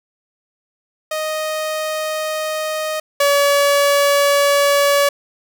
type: tone pair in turn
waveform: sawtooth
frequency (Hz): 622.3 / 568.4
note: D#5 / C#5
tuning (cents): 0 / +43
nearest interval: major second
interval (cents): 157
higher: first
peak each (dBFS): -16 / -8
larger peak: second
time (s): 1.11-3 / 3.2-5.09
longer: neither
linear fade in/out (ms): 5
effects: none